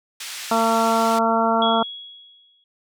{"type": "band-pass noise", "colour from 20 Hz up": "pink", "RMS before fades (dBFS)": -33, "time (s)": [0.2, 1.19], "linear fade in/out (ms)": 5, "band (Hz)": [2200, 9400], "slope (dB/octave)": 12}
{"type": "harmonic tone", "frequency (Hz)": 226.7, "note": "A#3", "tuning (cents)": -48, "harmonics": [1, 2, 3, 4, 5, 6], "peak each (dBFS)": [-23, -26, -21, -22, -26, -24], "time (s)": [0.51, 1.83], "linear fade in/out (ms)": 5}
{"type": "tone with exponential decay", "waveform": "sine", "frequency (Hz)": 3336, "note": "G#7", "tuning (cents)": 7, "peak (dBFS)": -20, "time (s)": [1.62, 2.64], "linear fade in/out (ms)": 2, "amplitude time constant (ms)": 220}
{"effects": []}